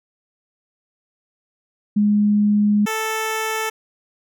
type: tone pair in turn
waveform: sine / 10% pulse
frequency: 207.7 / 440.1 Hz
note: G#3 / A4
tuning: 0 / 0 cents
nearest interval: octave + minor second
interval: 1300 cents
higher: second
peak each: -13 dBFS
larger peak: neither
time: 1.96-2.86 / 2.86-3.7 s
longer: first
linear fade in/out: 10 ms
effects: none